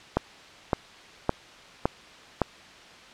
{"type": "click train", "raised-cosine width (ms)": 1, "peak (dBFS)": -7, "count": 5, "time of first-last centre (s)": [0.17, 2.417], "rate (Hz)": 1.78, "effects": ["white hiss -48 dBFS RMS until 3.13 s", "low-pass 4000 Hz 12 dB/octave"]}